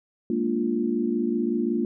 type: chord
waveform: sine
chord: Bb dominant seventh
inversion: third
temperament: equal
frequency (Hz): 207.7 / 233.1 / 293.7 / 349.2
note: Ab3 / Bb3 / D4 / F4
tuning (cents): 0 / 0 / 0 / 0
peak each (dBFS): -31 / -25 / -30 / -27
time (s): 0.3-1.85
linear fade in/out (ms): 2
effects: none